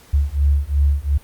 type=beating tone pair; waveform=sine; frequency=69.9 / 72.7 Hz; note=C#2 / D2; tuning=+15 / -17 cents; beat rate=2.8 Hz; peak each=-17 dBFS; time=0.13-1.18 s; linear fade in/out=10 ms; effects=pink hiss -48 dBFS RMS until 1.23 s + Opus 48 kbps